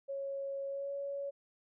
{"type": "tone with pitch glide", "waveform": "sine", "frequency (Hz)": [551, 560.3], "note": ["C#5", "C#5"], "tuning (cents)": [-11, 18], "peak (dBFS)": -36, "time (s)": [0.08, 1.31], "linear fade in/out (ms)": 20, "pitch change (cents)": 29, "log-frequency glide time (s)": [0.67, 0.92], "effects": []}